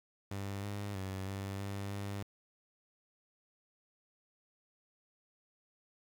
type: tone with pitch steps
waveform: sawtooth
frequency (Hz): 99.1 / 101.8 / 95.5 / 97.9 / 99.6 / 100.5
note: G2 / G#2 / G2 / G2 / G2 / G2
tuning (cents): +19 / -34 / -45 / -2 / +28 / +44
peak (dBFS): -34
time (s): 0.31-2.23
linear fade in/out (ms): 5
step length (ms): 320
effects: 10-bit